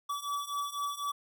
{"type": "beating tone pair", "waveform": "square", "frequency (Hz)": [1146, 1150], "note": ["D6", "D6"], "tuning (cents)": [-43, -37], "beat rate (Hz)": 4, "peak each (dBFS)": [-38, -36], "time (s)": [0.09, 1.12], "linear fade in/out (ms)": 10, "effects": []}